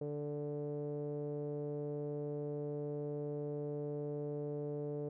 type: tone with low-pass filter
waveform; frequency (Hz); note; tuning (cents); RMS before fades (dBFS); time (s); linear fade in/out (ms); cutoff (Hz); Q
sawtooth; 146.83; D3; 0; -40; 0.01-5.09; 5; 490; 7
effects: none